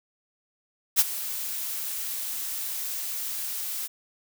blue noise with ADSR envelope, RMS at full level -17 dBFS, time 0.96-3.88 s, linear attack 37 ms, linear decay 33 ms, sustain -15 dB, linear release 23 ms, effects none

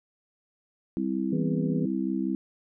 sine chord, C major, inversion second, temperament just, 196.22 / 261.6 / 327 Hz, G3 / C4 / E4, +2 / 0 / -14 cents, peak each -30 dBFS, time 0.97-2.35 s, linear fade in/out 0 ms
harmonic tone, 81.7 Hz, E2, 15 cents flat, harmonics 2 / 3 / 4 / 5 / 6, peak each -28 / -32 / -34 / -36 / -38 dBFS, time 1.32-1.86 s, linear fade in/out 10 ms
effects none

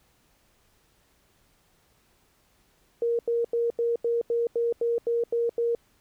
sine tone bursts, 468.8 Hz, A#4, 10 cents sharp, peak -22 dBFS, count 11, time 3.02-5.75 s, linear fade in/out 2 ms, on 170 ms, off 86 ms, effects pink hiss -65 dBFS RMS until 6 s

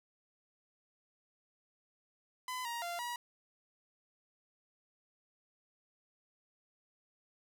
sawtooth tone with pitch steps, 1010 / 941 / 693 / 962 Hz, B5 / A#5 / F5 / B5, +39 / +16 / -14 / -46 cents, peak -34 dBFS, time 2.48-3.16 s, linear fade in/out 2 ms, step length 170 ms, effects none

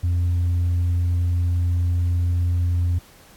sine tone with tanh clipping, 87.31 Hz, F2, in tune, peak -18 dBFS, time 0.03-2.99 s, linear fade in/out 10 ms, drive 1 dB, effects pink hiss -50 dBFS RMS until 3.36 s + AAC 64 kbps

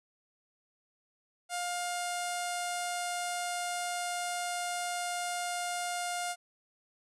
sawtooth tone with low-pass filter, 707 Hz, F5, 21 cents sharp, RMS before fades -35 dBFS, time 1.49-6.36 s, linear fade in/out 50 ms, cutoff 9200 Hz, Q 3.1, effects none

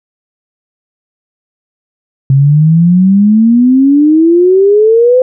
sine exponential sweep, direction up, 133 to 516 Hz, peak -3 dBFS, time 2.3-5.22 s, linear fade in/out 2 ms, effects none

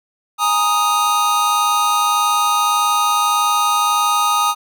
square chord, Ab suspended second, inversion none, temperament equal, 830.6 / 932.3 / 1244.5 Hz, Ab5 / Bb5 / Eb6, 0 / 0 / 0 cents, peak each -22 / -22 / -16 dBFS, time 0.38-4.55 s, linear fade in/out 50 ms, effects none

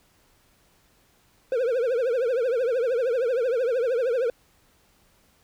triangle tone with vibrato, 490.7 Hz, B4, 11 cents flat, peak -19 dBFS, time 1.52-4.3 s, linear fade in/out 2 ms, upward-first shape triangle, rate 13 Hz, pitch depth 180 cents each way, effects pink hiss -62 dBFS RMS until 5.43 s

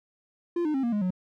triangle tone with pitch steps, 345.7 / 304.4 / 268.1 / 236.1 / 207.9 / 183.13 Hz, F4 / D#4 / C4 / A#3 / G#3 / F#3, -18 / -38 / +42 / +22 / +2 / -18 cents, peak -22 dBFS, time 0.56-1.106 s, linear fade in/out 5 ms, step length 91 ms, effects none

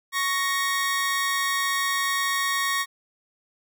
sawtooth tone pair together, 1108.7 / 1868.5 Hz, C#6 / A#6, 0 / +4 cents, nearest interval major sixth, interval 904 cents, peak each -22 / -22 dBFS, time 0.12-2.86 s, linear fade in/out 50 ms, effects none

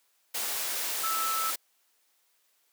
sine tone in noise, 1314 Hz, E6, 6 cents flat, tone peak -29 dBFS, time 1.03-1.51 s, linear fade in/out 10 ms, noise white, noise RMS -32 dBFS, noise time 0.34-1.56 s, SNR 0 dB, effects white hiss -70 dBFS RMS until 2.72 s + high-pass 400 Hz 12 dB/octave

